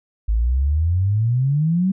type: exponential sweep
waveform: sine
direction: up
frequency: 51.91 to 195.6 Hz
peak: -15 dBFS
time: 0.28-1.92 s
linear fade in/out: 10 ms
effects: none